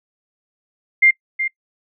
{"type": "tone with echo", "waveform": "sine", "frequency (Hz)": 2100, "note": "C7", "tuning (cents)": 6, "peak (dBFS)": -8, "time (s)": [1.02, 1.11], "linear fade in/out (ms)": 10, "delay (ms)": 370, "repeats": 1, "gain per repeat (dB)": -10, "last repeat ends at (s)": 1.48, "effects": ["noise-tail reverb RT60 0.1 s tail -24 dB re dry"]}